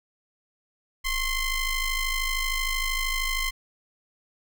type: ring-modulated tone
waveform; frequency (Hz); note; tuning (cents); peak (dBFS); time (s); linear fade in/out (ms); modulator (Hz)
sawtooth; 1046.5; C6; 0; -18; 1.04-3.51; 20; 1020
effects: none